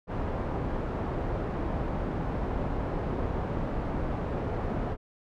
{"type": "low-pass noise", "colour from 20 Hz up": "pink", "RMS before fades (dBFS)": -31, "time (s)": [0.07, 4.97], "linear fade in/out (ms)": 50, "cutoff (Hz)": 900, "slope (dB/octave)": 12, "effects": []}